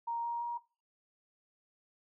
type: tone with pitch steps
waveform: sine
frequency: 934 / 941 / 948.1 Hz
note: A#5 / A#5 / A#5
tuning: +3 / +16 / +29 cents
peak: -33 dBFS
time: 0.07-0.58 s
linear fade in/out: 10 ms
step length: 170 ms
effects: noise-tail reverb RT60 0.3 s tail -18 dB re dry